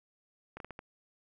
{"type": "slowing click train", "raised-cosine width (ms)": 0.5, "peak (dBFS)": -28, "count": 5, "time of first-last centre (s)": [0.57, 0.791], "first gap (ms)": 32, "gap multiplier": 1.38, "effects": []}